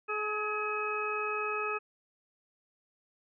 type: harmonic tone with a mistuned harmonic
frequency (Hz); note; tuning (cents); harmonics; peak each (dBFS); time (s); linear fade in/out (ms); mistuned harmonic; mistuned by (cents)
424; G#4; +36; 1 / 2 / 3 / 4 / 6; -36 / -43 / -34 / -43 / -36; 0.08-1.79; 20; 4; -25
effects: none